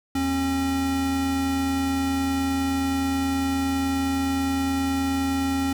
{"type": "tone pair together", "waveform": "square", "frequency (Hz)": [80.5, 271.1], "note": ["E2", "C#4"], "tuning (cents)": [-41, -38], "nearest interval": "octave + major sixth", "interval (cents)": 2103, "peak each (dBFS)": [-32, -23], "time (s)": [0.15, 5.73], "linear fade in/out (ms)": 5, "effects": []}